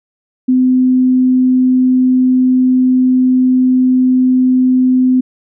sine tone, 255.3 Hz, C4, 42 cents flat, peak -7 dBFS, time 0.48-5.21 s, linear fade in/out 10 ms, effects none

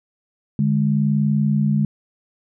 sine tone pair together, 146.83 / 207.4 Hz, D3 / G#3, 0 / -2 cents, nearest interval tritone, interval 598 cents, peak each -18 dBFS, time 0.59-1.85 s, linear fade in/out 2 ms, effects none

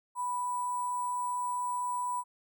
sine tone with sample-and-hold, 987.8 Hz, B5, in tune, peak -30 dBFS, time 0.15-2.24 s, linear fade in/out 50 ms, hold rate 8820 Hz, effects none

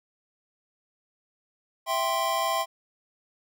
square chord, C major, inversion first, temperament equal, 659.3 / 784 / 1046.5 Hz, E5 / G5 / C6, 0 / 0 / 0 cents, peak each -30 / -31 / -28 dBFS, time 1.86-2.66 s, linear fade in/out 50 ms, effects none

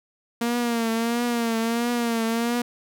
sawtooth tone with vibrato, 233.1 Hz, A#3, in tune, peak -18 dBFS, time 0.41-2.62 s, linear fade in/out 5 ms, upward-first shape triangle, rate 1.5 Hz, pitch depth 67 cents each way, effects none

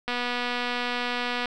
click train, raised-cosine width 0.3 ms, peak -13 dBFS, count 337, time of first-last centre 0.08-1.457 s, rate 244 Hz, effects none

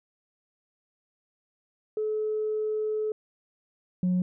sine tone pair in turn, 430 / 181.42 Hz, A4 / F#3, -40 / -34 cents, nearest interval octave + minor third, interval 1494 cents, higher first, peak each -25 / -20 dBFS, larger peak second, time 1.97-3.12 / 4.03-4.22 s, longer first, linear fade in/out 2 ms, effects tanh soft clip ceiling -20 dBFS

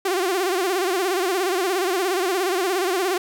sawtooth tone with vibrato, 370 Hz, F#4, in tune, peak -16 dBFS, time 0.05-3.18 s, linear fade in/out 5 ms, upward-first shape sine, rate 17 Hz, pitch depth 120 cents each way, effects none

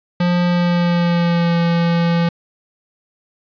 square tone with pitch glide, 176.1 to 169.9 Hz, F3 to F3, +15 to -47 cents, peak -14 dBFS, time 0.2-2.29 s, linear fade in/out 5 ms, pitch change -62 cents, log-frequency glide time 0.45-1.58 s, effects resampled to 11025 Hz + 7-bit

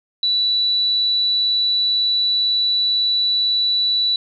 sine tone, 3951 Hz, B7, in tune, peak -15 dBFS, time 0.23-4.16 s, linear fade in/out 2 ms, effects none

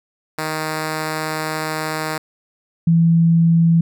5% pulse / sine tone pair in turn, 156.4 / 166.42 Hz, D#3 / E3, +9 / +17 cents, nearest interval minor second, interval 108 cents, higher second, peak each -10 dBFS, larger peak neither, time 0.38-2.18 / 2.87-3.81 s, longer first, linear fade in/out 5 ms, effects none

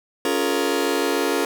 sawtooth chord, Bb minor seventh, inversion first, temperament just, 279.7 / 349.6 / 419.5 / 466.2 Hz, Db4 / F4 / Ab4 / Bb4, +16 / +2 / +17 / 0 cents, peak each -21 dBFS, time 0.25-1.45 s, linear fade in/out 2 ms, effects none

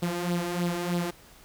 sawtooth tone with flanger, 174.61 Hz, F3, in tune, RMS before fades -29 dBFS, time 0.02-1.11 s, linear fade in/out 10 ms, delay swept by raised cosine 0.22 to 3.32 ms, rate 3.2 Hz, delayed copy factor +0.6, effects pink hiss -53 dBFS RMS until 1.44 s

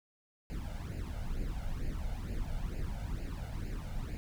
brown noise with flanger, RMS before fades -37 dBFS, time 0.5-4.17 s, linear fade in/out 0 ms, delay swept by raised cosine 0.42 to 1.42 ms, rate 2.2 Hz, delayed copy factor +0.75, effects none

